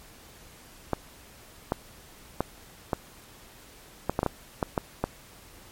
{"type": "clicks", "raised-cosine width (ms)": 1, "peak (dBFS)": -10, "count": 11, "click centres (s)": [0.933, 1.721, 2.406, 2.932, 4.096, 4.191, 4.231, 4.263, 4.628, 4.778, 5.04], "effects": ["pink hiss -51 dBFS RMS until 5.71 s", "MP3 64 kbps"]}